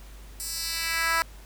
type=tone with high-pass filter sweep; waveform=10% pulse; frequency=329.6 Hz; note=E4; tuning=in tune; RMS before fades=-28 dBFS; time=0.4-1.22 s; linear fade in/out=0 ms; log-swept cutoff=8000 to 1100 Hz; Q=1.3; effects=added 50 Hz sine -43 dBFS peak until 1.45 s + pink hiss -52 dBFS RMS until 1.45 s